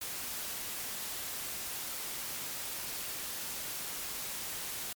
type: noise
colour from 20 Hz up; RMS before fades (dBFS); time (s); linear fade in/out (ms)
white; -39; 0.01-4.93; 5
effects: MP3 96 kbps